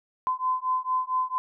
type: beating tone pair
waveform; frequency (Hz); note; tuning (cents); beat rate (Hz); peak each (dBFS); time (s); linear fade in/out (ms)
sine; 1021 / 1025.4; C6 / C6; -43 / -35; 4.4; -27; 0.27-1.38; 0
effects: none